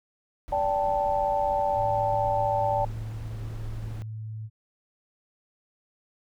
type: noise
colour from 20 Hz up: brown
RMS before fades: -39 dBFS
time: 0.48-4.02 s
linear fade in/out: 0 ms
type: chord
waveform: sine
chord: D suspended fourth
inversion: none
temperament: equal with one note detuned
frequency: 579.9 / 784 / 880 Hz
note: D5 / G5 / A5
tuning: -22 / 0 / 0 cents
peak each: -27 dBFS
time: 0.52-2.85 s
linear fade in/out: 5 ms
type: tone with pitch glide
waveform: sine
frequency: 110 to 109.3 Hz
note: A2 to A2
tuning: 0 to -11 cents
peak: -33 dBFS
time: 1.74-4.5 s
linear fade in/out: 50 ms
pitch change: -11 cents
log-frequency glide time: 3.31-4.24 s
effects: none